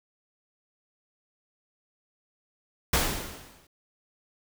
pink noise with exponential decay, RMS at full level -21 dBFS, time 2.93-3.67 s, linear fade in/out 5 ms, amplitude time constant 160 ms, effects none

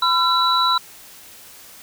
sine tone cluster, 1008 / 1355 / 3938 Hz, B5 / E6 / B7, +35 / +47 / -6 cents, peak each -19 dBFS, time 0.02-0.78 s, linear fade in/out 5 ms, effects white hiss -43 dBFS RMS until 1.82 s

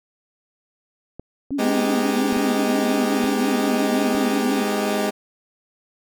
clicks, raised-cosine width 2 ms, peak -21 dBFS, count 6, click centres 1.196 / 1.507 / 2.328 / 2.368 / 3.242 / 4.15 s
sine tone with vibrato, 261.8 Hz, C4, 1 cent sharp, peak -21 dBFS, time 1.51-4.63 s, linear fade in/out 10 ms, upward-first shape triangle, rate 5.7 Hz, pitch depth 190 cents each way
20% pulse chord, Ab major seventh, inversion none, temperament equal with one note detuned, 207.7 / 254.9 / 311.1 / 392 Hz, Ab3 / C4 / Eb4 / G4, 0 / -45 / 0 / 0 cents, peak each -18 / -23 / -24 / -22 dBFS, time 1.58-5.11 s, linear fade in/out 20 ms
effects none

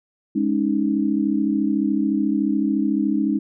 sine chord, Ab suspended fourth, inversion none, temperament equal, 207.7 / 277.2 / 311.1 Hz, Ab3 / Db4 / Eb4, 0 / 0 / 0 cents, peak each -22 dBFS, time 0.35-3.39 s, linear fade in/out 10 ms, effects none

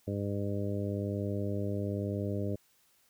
harmonic tone, 101 Hz, G#2, 48 cents flat, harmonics 1 / 2 / 3 / 4 / 5 / 6, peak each -34 / -37 / -39 / -40 / -41 / -42 dBFS, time 0.07-2.56 s, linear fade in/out 10 ms, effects white hiss -68 dBFS RMS until 3.09 s

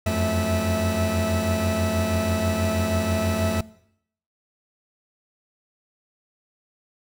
40% pulse tone cluster, 86.4 / 92.6 / 218.7 / 652 Hz, F2 / F#2 / A3 / E5, -18 / +2 / -10 / -19 cents, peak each -26 dBFS, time 0.06-3.61 s, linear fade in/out 5 ms, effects noise-tail reverb RT60 0.7 s tail -20 dB re dry

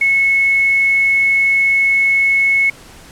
sine tone with quantisation, 2194 Hz, C#7, 18 cents flat, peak -10 dBFS, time 0.01-2.7 s, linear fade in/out 5 ms, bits 6, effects pink hiss -40 dBFS RMS until 3.11 s + low-pass 11000 Hz 12 dB/octave

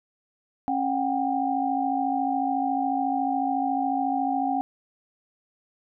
sine tone cluster, 272.1 / 737 / 791 Hz, C#4 / F#5 / G5, -32 / -7 / +15 cents, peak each -27 dBFS, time 0.68-4.61 s, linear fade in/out 0 ms, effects none

